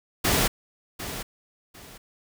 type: noise with echo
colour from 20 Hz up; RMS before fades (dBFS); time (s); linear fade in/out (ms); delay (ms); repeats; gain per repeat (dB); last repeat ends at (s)
pink; -22; 0.24-0.48; 10; 750; 2; -12; 1.98
effects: none